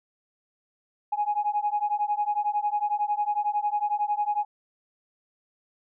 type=beating tone pair; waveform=sine; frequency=827 / 838 Hz; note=G#5 / G#5; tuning=-8 / +15 cents; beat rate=11 Hz; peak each=-26 dBFS; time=1.12-4.45 s; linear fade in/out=10 ms; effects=tanh soft clip ceiling -16 dBFS